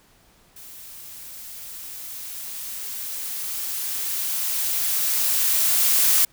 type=noise with level ramp; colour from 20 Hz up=blue; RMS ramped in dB=-42 to -17 dBFS; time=0.56-6.25 s; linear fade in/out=5 ms; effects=pink hiss -57 dBFS RMS until 6.32 s